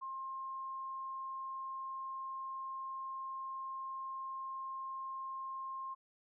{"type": "tone", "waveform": "sine", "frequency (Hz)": 1063, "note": "C6", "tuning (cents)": 27, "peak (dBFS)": -40, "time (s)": [0.01, 5.95], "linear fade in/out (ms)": 20, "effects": []}